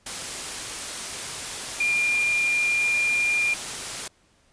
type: tone in noise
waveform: sine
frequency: 2404 Hz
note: D7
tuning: 40 cents sharp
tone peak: -20 dBFS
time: 1.8-3.54 s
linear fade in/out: 5 ms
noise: white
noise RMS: -32 dBFS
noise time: 0.06-4.08 s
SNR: +9 dB
effects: pink hiss -62 dBFS RMS until 4.52 s + resampled to 22050 Hz